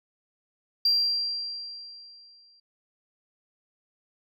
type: tone with exponential decay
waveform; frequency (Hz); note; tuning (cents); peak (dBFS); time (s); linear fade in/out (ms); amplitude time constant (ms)
sine; 4738; D8; +14; -17; 0.85-2.6; 5; 380
effects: tanh soft clip ceiling -15 dBFS